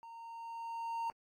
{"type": "tone with level ramp", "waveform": "triangle", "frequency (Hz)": 921, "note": "A#5", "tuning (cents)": -21, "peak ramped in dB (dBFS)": [-47, -32], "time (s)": [0.03, 1.1], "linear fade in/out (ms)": 0, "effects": ["AAC 64 kbps"]}